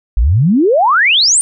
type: exponential sweep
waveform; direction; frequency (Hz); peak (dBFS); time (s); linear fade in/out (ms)
sine; up; 48.19 to 9350; -7; 0.17-1.41; 0
effects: none